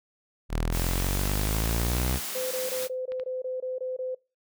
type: exponential sweep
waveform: sawtooth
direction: up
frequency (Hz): 38.89 to 65.4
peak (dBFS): -21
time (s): 0.49-2.2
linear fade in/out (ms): 50
type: high-pass noise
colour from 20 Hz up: white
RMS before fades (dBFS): -34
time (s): 0.71-2.89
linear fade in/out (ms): 50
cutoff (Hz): 150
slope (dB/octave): 96
type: clicks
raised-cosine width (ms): 0.3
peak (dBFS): -28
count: 5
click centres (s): 1.494 / 1.583 / 2.183 / 3.12 / 3.198
type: tone bursts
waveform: sine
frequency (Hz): 512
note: C5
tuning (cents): -38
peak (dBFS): -29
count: 10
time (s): 2.35-4.148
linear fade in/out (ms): 5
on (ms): 160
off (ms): 22
effects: noise-tail reverb RT60 0.3 s tail -24 dB re dry